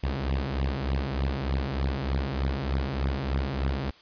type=beating tone pair; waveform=sawtooth; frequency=65.9 / 69.2 Hz; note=C2 / C#2; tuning=+13 / -2 cents; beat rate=3.3 Hz; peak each=-25 / -25 dBFS; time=0.03-3.91 s; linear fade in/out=10 ms; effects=white hiss -54 dBFS RMS until 4.01 s + resampled to 11025 Hz